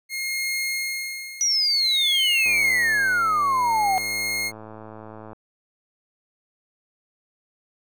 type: tone with tremolo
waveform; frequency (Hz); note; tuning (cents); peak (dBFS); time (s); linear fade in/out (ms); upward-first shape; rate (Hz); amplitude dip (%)
sawtooth; 2143; C7; +41; -20; 0.09-4.52; 50; sine; 0.53; 80
type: exponential sweep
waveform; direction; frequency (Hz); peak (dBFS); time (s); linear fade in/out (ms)
sine; down; 5930 to 740; -18; 1.41-3.98; 0
type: click train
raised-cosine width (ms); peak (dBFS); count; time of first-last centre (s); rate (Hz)
1; -26; 314; 2.46-5.332; 109
effects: none